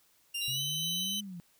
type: tone with pitch glide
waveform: sawtooth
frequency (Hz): 2794 to 3047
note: F7 to G7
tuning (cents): 0 to -50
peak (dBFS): -30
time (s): 0.34-1.21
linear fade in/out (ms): 10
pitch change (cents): +150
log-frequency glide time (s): 0.48-0.61
type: tone with tremolo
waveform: square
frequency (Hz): 3924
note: B7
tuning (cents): -12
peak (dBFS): -36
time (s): 0.41-1.2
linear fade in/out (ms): 10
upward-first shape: square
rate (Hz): 2.4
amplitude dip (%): 30
type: exponential two-way sweep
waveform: sine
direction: up then down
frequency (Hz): 129.4 to 208.6 to 167.6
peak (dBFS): -40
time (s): 0.48-1.4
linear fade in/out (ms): 0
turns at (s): 1.21
effects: white hiss -67 dBFS RMS until 1.59 s